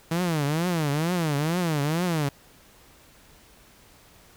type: tone with vibrato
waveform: sawtooth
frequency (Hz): 160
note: D#3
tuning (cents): +49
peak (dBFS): -19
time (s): 0.11-2.29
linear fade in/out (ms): 5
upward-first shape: triangle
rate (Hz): 2.2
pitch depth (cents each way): 250
effects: pink hiss -54 dBFS RMS until 4.36 s